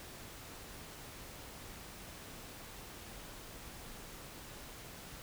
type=silence; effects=pink hiss -50 dBFS RMS until 5.22 s